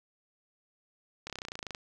slowing click train, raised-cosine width 0.2 ms, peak -21 dBFS, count 15, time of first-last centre 1.27-1.748 s, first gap 28 ms, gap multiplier 1.03, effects none

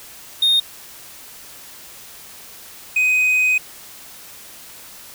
triangle tone pair in turn, 3690 / 2507 Hz, A#7 / D#7, -18 / +12 cents, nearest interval perfect fifth, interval 670 cents, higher first, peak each -11 / -12 dBFS, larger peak first, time 0.42-0.6 / 2.96-3.58 s, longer second, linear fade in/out 5 ms, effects white hiss -40 dBFS RMS until 5.14 s

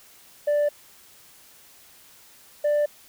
sine tone pair in turn, 587.3 / 590.1 Hz, D5 / D5, 0 / +8 cents, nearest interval unison, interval 8 cents, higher second, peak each -16 dBFS, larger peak neither, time 0.47-0.69 / 2.64-2.86 s, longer neither, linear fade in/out 10 ms, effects tanh soft clip ceiling -18 dBFS + white hiss -52 dBFS RMS until 3.08 s

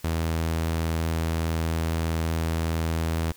sawtooth tone, 81.6 Hz, E2, 17 cents flat, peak -20 dBFS, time 0.04-3.32 s, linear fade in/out 5 ms, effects white hiss -52 dBFS RMS until 3.36 s

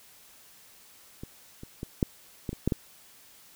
clicks, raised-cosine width 3 ms, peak -25 / -28 / -21 / -10 / -18 / -23 / -11 / -13 dBFS, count 8, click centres 1.235 / 1.634 / 1.831 / 2.028 / 2.492 / 2.53 / 2.676 / 2.722 s, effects white hiss -55 dBFS RMS until 3.55 s

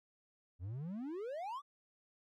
triangle exponential sweep, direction up, 82.7 to 1200 Hz, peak -38 dBFS, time 0.59-1.62 s, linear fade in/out 50 ms, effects none

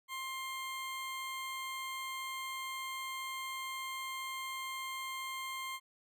20% pulse tone, 1057 Hz, C6, 17 cents sharp, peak -34 dBFS, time 0.08-5.8 s, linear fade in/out 50 ms, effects none

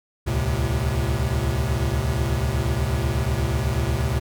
square tone cluster, 68 / 76.2 / 112.5 / 130.4 Hz, C#2 / D#2 / A2 / C3, -33 / -36 / +39 / -5 cents, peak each -27 / -27 / -27 / -27 dBFS, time 0.26-4.2 s, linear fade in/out 20 ms, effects none

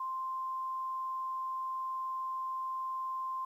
sine tone, 1046.5 Hz, C6, in tune, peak -34 dBFS, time 0-3.45 s, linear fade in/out 5 ms, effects 11-bit

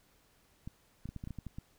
clicks, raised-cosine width 5 ms, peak -29 dBFS, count 10, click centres 0.675 / 1.056 / 1.09 / 1.163 / 1.239 / 1.274 / 1.307 / 1.387 / 1.467 / 1.585 s, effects pink hiss -68 dBFS RMS until 1.78 s

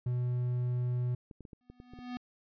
triangle tone, 123.47 Hz, B2, in tune, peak -27 dBFS, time 0.06-1.15 s, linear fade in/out 5 ms
clicks, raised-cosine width 3 ms, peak -35 dBFS, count 8, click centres 1.312 / 1.407 / 1.452 / 1.532 / 1.7 / 1.801 / 1.936 / 1.989 s
square tone with exponential growth, 247.3 Hz, B3, 3 cents sharp, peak -35 dBFS, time 1.61-2.17 s, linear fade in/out 0 ms, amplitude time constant 120 ms
effects resampled to 11025 Hz

